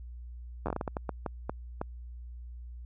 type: slowing click train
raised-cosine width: 1 ms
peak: -18 dBFS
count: 13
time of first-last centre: 0.66-1.815 s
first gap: 10 ms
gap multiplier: 1.37
effects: added 60 Hz sine -41 dBFS peak until 2.85 s